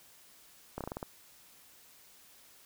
slowing click train, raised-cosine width 1 ms, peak -23 dBFS, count 7, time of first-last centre 0.78-1.029 s, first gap 27 ms, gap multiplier 1.17, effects white hiss -59 dBFS RMS until 2.65 s

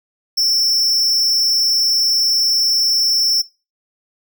square tone with amplitude modulation, 5390 Hz, E8, 38 cents sharp, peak -11 dBFS, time 0.37-3.42 s, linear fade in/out 10 ms, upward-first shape sine, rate 290 Hz, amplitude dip 65%, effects noise-tail reverb RT60 0.3 s tail -20 dB re dry

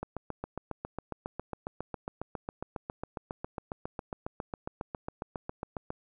click train, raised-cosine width 1 ms, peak -21 dBFS, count 44, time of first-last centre 0.03-5.904 s, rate 7.32 Hz, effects none

